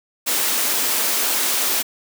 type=high-pass noise; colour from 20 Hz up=white; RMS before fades=-20 dBFS; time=0.26-1.83 s; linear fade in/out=20 ms; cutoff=220 Hz; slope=48 dB/octave; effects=none